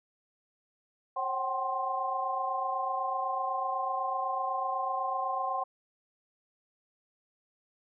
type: tone cluster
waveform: sine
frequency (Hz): 539 / 754 / 782 / 1054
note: C#5 / F#5 / G5 / C6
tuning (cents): -49 / +32 / -4 / +12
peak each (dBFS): -39 / -34 / -37 / -32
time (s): 1.16-5.64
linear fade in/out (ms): 10
effects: none